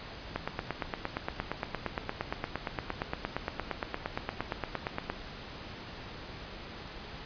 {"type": "click train", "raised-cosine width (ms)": 0.5, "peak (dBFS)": -16, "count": 42, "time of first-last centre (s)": [0.36, 5.1], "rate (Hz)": 8.65, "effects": ["pink hiss -44 dBFS RMS until 7.25 s", "resampled to 11025 Hz"]}